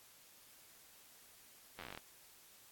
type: slowing click train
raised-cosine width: 0.3 ms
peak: -30 dBFS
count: 12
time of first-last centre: 1.79-1.975 s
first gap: 10 ms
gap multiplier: 1.1
effects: white hiss -62 dBFS RMS until 2.71 s + AAC 64 kbps